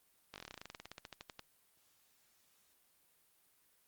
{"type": "slowing click train", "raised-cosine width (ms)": 0.2, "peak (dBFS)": -29, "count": 23, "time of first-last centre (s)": [0.34, 1.394], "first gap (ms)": 19, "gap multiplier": 1.08, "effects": ["white hiss -72 dBFS RMS until 3.87 s", "Opus 32 kbps"]}